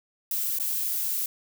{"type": "noise with dropouts", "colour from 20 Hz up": "violet", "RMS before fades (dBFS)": -28, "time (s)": [0.31, 1.26], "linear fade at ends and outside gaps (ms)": 2, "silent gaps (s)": [0.587, 0.598], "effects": []}